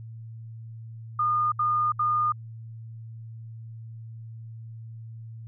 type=tone bursts; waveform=sine; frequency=1219 Hz; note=D#6; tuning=36 cents flat; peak=-21 dBFS; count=3; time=1.19-2.322 s; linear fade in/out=5 ms; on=330 ms; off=71 ms; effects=added 113 Hz sine -38 dBFS peak until 5.47 s